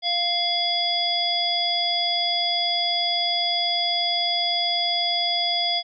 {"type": "harmonic tone with a mistuned harmonic", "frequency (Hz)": 697, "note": "F5", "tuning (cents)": -4, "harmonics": [1, 3, 5, 7], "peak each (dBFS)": [-27, -33, -23, -26], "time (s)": [0.02, 5.83], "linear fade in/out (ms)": 50, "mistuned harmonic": 5, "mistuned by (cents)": -54, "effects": []}